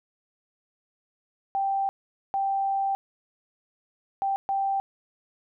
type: tone bursts at uneven times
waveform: sine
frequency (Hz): 784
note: G5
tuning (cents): 0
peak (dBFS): -23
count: 4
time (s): 1.55-1.89 / 2.34-2.95 / 4.22-4.36 / 4.49-4.8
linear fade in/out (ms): 0
effects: none